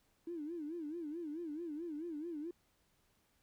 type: tone with vibrato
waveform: triangle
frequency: 319.3 Hz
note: D#4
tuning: 45 cents sharp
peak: -36 dBFS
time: 0.27-2.51 s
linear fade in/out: 5 ms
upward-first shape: sine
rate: 4.6 Hz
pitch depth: 160 cents each way
effects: tanh soft clip ceiling -38 dBFS + pink hiss -75 dBFS RMS until 3.42 s